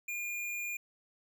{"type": "tone", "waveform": "square", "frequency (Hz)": 2418, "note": "D7", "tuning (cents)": 50, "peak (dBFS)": -36, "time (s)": [0.08, 0.77], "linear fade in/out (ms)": 5, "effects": []}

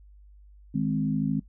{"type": "chord", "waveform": "sine", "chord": "Ab major", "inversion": "second", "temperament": "equal", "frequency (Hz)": [155.56, 207.7, 261.6], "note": ["Eb3", "Ab3", "C4"], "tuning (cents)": [0, 0, 0], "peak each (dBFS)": -28, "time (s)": [0.74, 1.4], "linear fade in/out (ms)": 10, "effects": ["noise-tail reverb RT60 0.1 s tail -18 dB re dry", "added 50 Hz sine -49 dBFS peak until 1.48 s"]}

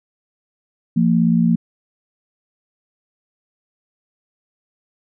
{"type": "tone pair together", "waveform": "sine", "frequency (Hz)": [171.5, 229.4], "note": ["F3", "A#3"], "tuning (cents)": [-31, -28], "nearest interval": "perfect fourth", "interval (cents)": 503, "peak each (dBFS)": -15, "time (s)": [0.96, 1.56], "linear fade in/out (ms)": 10, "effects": []}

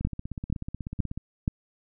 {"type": "two click trains", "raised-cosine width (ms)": 5, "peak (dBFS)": [-21, -12], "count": [20, 4], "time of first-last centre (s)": [[0.01, 1.176], [0.05, 1.479]], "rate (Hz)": [16.3, 2.1], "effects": []}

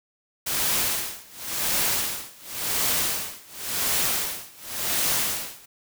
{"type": "noise with tremolo", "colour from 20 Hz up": "white", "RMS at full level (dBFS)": -23, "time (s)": [0.46, 5.66], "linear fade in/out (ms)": 10, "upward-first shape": "sine", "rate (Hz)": 0.92, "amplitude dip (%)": 95, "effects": []}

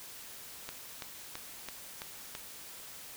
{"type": "click train", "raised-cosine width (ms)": 0.2, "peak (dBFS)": -22, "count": 6, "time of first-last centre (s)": [0.69, 2.351], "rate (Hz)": 3.01, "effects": ["white hiss -48 dBFS RMS until 3.16 s"]}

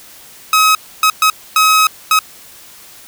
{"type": "tone bursts at uneven times", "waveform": "sawtooth", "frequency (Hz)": 1274, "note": "D#6", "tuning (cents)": 41, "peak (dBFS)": -4, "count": 5, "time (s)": [[0.53, 0.75], [1.03, 1.1], [1.22, 1.3], [1.56, 1.87], [2.11, 2.19]], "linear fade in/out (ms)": 2, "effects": ["white hiss -39 dBFS RMS until 3.07 s"]}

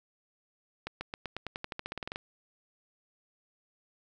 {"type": "accelerating click train", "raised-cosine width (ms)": 0.3, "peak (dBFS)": -20, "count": 17, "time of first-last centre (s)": [0.87, 2.159], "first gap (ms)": 140, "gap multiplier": 0.92, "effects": []}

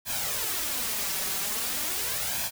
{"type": "noise with flanger", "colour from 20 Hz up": "white", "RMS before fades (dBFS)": -30, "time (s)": [0.05, 2.51], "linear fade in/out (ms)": 50, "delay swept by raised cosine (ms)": [1.2, 5.3], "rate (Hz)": 0.42, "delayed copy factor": 0.6, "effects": []}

